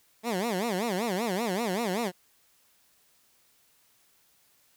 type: tone with vibrato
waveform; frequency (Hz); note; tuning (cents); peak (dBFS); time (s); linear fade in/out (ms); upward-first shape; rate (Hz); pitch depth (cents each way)
15% pulse; 207.7; G#3; 0; -21; 0.23-2.12; 50; sine; 5.2; 260
effects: white hiss -65 dBFS RMS until 4.76 s